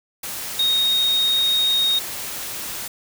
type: tone in noise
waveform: sine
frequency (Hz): 3729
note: A#7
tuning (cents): 0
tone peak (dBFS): -16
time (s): 0.59-1.99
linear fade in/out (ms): 5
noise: white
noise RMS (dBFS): -30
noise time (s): 0.23-2.88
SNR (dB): +11
effects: none